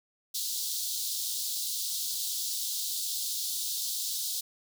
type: high-pass noise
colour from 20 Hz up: pink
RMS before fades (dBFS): -33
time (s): 0.34-4.41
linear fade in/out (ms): 10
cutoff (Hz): 3600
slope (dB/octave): 48
effects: none